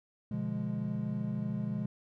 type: chord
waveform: triangle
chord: B diminished seventh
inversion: none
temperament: equal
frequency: 123.47 / 146.83 / 174.61 / 207.7 Hz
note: B2 / D3 / F3 / Ab3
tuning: 0 / 0 / 0 / 0 cents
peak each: -36 / -38 / -37 / -33 dBFS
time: 0.31-1.86 s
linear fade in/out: 5 ms
effects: none